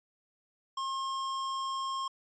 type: tone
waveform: square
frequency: 1071 Hz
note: C6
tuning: 40 cents sharp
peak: -33 dBFS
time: 0.77-2.08 s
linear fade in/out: 5 ms
effects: resampled to 16000 Hz

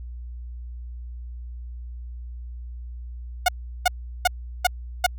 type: tone bursts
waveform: sawtooth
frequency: 724 Hz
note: F#5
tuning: 38 cents flat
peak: -11 dBFS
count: 5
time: 3.46-5.065 s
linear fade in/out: 5 ms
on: 25 ms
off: 370 ms
effects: added 60 Hz sine -33 dBFS peak until 5.18 s

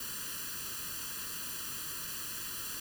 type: noise with comb filter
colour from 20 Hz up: white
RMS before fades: -40 dBFS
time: 0-2.8 s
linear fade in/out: 5 ms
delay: 0.68 ms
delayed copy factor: +1
effects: none

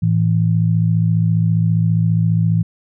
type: tone pair together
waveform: sine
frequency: 110 / 164.81 Hz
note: A2 / E3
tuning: 0 / 0 cents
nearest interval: perfect fifth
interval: 700 cents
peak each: -15 dBFS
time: 0.02-2.63 s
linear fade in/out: 10 ms
effects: none

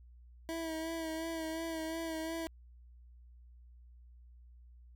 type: tone with vibrato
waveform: 25% pulse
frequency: 324.4 Hz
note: E4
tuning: 28 cents flat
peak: -33 dBFS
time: 0.49-2.47 s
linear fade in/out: 0 ms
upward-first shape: sine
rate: 2.8 Hz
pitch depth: 33 cents each way
effects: added 60 Hz sine -54 dBFS peak until 4.95 s

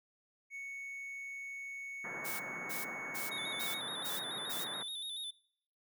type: tone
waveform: triangle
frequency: 2217 Hz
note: C#7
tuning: in tune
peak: -40 dBFS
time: 0.5-3.81 s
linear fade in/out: 50 ms
type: band-pass noise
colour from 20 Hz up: white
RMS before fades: -46 dBFS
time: 2.04-4.83 s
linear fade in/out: 5 ms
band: 130 to 1900 Hz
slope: 48 dB/octave
type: noise bursts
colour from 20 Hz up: blue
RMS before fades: -41 dBFS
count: 6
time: 2.24-4.65 s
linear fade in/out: 20 ms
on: 160 ms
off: 290 ms
type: tone with vibrato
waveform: square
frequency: 3627 Hz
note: A#7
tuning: 48 cents flat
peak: -40 dBFS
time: 3.31-5.31 s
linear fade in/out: 10 ms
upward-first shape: square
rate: 7 Hz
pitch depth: 55 cents each way
effects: noise-tail reverb RT60 0.7 s tail -23 dB re dry

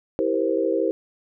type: chord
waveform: sine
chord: C dominant seventh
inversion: first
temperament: just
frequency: 327 / 392.4 / 470.9 / 523.3 Hz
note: E4 / G4 / Bb4 / C5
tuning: -14 / +2 / +18 / 0 cents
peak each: -25 dBFS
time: 0.19-0.91 s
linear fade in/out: 0 ms
effects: none

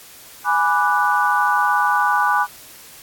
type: chord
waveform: sine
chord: G# half-diminished seventh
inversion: none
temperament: equal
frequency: 830.6 / 987.8 / 1174.7 / 1480 Hz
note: G#5 / B5 / D6 / F#6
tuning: 0 / 0 / 0 / 0 cents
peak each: -20 dBFS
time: 0.44-2.47 s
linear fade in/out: 50 ms
effects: white hiss -42 dBFS RMS until 3.02 s + AAC 64 kbps

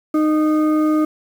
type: tone with frequency modulation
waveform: sine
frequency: 308.1 Hz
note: D#4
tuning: 17 cents flat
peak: -13 dBFS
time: 0.14-1.05 s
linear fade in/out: 5 ms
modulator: 923 Hz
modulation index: 0.51
effects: 7-bit

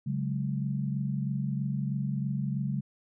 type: chord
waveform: sine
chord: C# suspended fourth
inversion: none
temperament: just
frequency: 138.59 / 184.79 / 207.9 Hz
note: C#3 / F#3 / G#3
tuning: 0 / -2 / +2 cents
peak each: -30 / -35 / -34 dBFS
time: 0.06-2.81 s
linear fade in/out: 10 ms
effects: none

